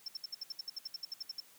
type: tone bursts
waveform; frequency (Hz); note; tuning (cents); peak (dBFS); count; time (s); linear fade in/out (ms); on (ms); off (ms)
triangle; 5360; E8; +28; -36; 16; 0.06-1.403; 5; 23; 65
effects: white hiss -61 dBFS RMS until 1.58 s + high-pass 100 Hz 12 dB/octave